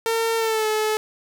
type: tone with pitch glide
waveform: sawtooth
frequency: 454.5 to 431.2 Hz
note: A#4 to A4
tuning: -44 to -35 cents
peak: -16 dBFS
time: 0.06-0.97 s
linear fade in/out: 0 ms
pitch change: -91 cents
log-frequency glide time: 0.37-0.67 s
effects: none